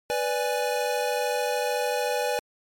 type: chord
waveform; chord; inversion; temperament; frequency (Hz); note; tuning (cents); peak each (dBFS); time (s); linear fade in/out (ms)
square; G# diminished; first; equal; 493.9 / 587.3 / 830.6; B4 / D5 / G#5; 0 / 0 / 0; -28 / -30 / -30; 0.1-2.39; 0
effects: MP3 64 kbps